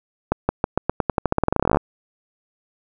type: accelerating click train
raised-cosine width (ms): 1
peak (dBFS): -3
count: 25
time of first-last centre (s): 0.32-1.771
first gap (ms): 170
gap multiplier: 0.89
effects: none